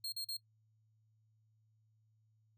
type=tone bursts; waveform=40% pulse; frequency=4236 Hz; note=C8; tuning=21 cents sharp; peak=-37 dBFS; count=3; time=0.04-0.369 s; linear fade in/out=5 ms; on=83 ms; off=40 ms; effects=noise-tail reverb RT60 0.1 s tail -22 dB re dry + added 109 Hz sine -70 dBFS peak until 2.57 s